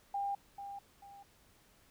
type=tone with echo; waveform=sine; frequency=800 Hz; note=G5; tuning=35 cents sharp; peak=-33 dBFS; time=0.14-0.35 s; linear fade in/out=5 ms; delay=440 ms; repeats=2; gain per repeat=-9 dB; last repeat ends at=1.23 s; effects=pink hiss -66 dBFS RMS until 1.9 s